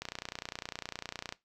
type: click train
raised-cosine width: 0.2 ms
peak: -20 dBFS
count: 40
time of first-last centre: 0.02-1.324 s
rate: 29.9 Hz
effects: noise-tail reverb RT60 0.2 s tail -19 dB re dry